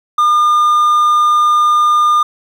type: tone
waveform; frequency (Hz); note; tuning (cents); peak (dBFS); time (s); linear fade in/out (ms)
triangle; 1209; D6; +50; -6; 0.18-2.23; 5
effects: 8-bit